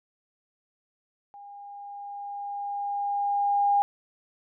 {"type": "tone with level ramp", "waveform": "sine", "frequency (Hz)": 810, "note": "G#5", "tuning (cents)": -43, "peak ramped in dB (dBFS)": [-43, -18], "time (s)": [1.34, 3.82], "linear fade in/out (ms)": 0, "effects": []}